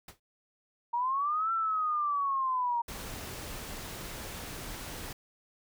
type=noise with exponential decay; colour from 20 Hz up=pink; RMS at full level=-42 dBFS; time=0.08-0.2 s; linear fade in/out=5 ms; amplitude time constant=24 ms
type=linear two-way sweep; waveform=sine; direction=up then down; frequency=932.3 to 1352 to 932.3 Hz; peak=-27 dBFS; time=0.93-2.82 s; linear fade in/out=10 ms; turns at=1.52 s
type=noise; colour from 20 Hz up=pink; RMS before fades=-41 dBFS; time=2.88-5.13 s; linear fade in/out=5 ms
effects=none